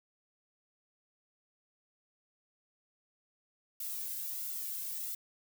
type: noise with flanger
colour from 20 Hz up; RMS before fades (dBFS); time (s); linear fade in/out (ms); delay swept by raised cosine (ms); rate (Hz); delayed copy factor
violet; -39; 3.8-5.15; 5; 1.4 to 1.91; 1.5; +0.6
effects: none